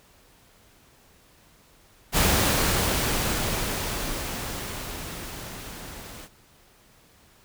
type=noise with level ramp; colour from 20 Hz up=pink; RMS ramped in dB=-20 to -42 dBFS; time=2.12-6.29 s; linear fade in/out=50 ms; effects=pink hiss -57 dBFS RMS until 7.44 s